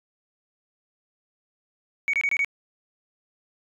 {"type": "tone bursts", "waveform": "sine", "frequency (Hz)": 2242, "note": "C#7", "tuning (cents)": 19, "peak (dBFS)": -19, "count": 5, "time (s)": [2.08, 2.446], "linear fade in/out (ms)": 0, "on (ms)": 54, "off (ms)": 24, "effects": ["tanh soft clip ceiling -16 dBFS"]}